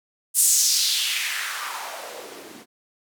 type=noise with band-pass filter sweep; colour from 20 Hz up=blue; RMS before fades=-24 dBFS; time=0.34-2.66 s; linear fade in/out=50 ms; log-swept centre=9600 to 230 Hz; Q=2.4; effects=none